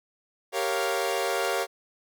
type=chord; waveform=sawtooth; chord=G half-diminished seventh; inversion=none; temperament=equal; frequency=392 / 466.2 / 554.4 / 698.5 Hz; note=G4 / Bb4 / Db5 / F5; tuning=0 / 0 / 0 / 0 cents; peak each=-27 dBFS; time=0.52-1.67 s; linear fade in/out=50 ms; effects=none